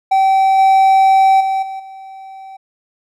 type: tone with level steps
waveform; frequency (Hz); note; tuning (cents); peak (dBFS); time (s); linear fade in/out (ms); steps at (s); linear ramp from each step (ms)
triangle; 771; G5; -29; -7 / -5 / -12 / -21 / -29; 0.11-2.57; 10; 0.58 / 1.4 / 1.62 / 1.79; 10
effects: none